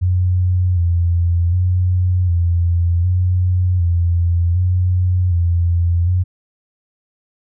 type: tone with vibrato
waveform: sine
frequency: 88.3 Hz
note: F2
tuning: 20 cents sharp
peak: -12 dBFS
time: 0.01-6.24 s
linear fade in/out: 20 ms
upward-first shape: square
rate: 0.66 Hz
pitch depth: 47 cents each way
effects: none